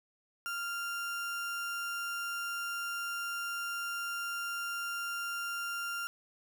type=tone; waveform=35% pulse; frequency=1392 Hz; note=F6; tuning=6 cents flat; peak=-33 dBFS; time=0.46-6.07 s; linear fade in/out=0 ms; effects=none